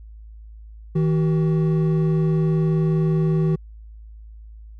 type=tone pair together; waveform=triangle; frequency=159.2 / 378.4 Hz; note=D#3 / F#4; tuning=+40 / +39 cents; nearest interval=octave + minor third; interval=1499 cents; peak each=-15 / -23 dBFS; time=0.95-3.56 s; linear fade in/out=10 ms; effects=added 54 Hz sine -38 dBFS peak until 4.79 s